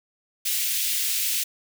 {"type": "high-pass noise", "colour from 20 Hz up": "white", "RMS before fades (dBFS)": -25, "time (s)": [0.45, 1.44], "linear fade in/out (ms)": 10, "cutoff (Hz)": 2200, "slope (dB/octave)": 24, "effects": []}